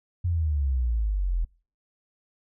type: exponential sweep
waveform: sine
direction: down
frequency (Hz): 90.2 to 40.54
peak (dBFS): -22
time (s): 0.24-1.45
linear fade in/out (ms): 10
effects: noise-tail reverb RT60 0.4 s tail -25 dB re dry